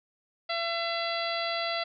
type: harmonic tone with a mistuned harmonic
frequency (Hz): 675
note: E5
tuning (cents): +41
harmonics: 1 / 2 / 3 / 4 / 5 / 6 / 7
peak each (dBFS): -32 / -36 / -36 / -39 / -38 / -39 / -38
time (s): 0.49-1.84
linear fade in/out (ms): 10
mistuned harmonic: 7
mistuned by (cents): -26
effects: none